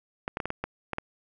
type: clicks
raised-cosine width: 0.5 ms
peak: -15 dBFS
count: 8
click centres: 0.279 / 0.371 / 0.402 / 0.456 / 0.504 / 0.64 / 0.933 / 0.984 s
effects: none